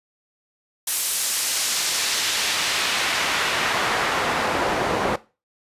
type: noise with band-pass filter sweep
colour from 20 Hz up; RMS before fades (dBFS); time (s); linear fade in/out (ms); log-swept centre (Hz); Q
pink; -23; 0.87-5.16; 5; 11000 to 610; 0.73
effects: noise-tail reverb RT60 0.3 s tail -18 dB re dry + resampled to 32000 Hz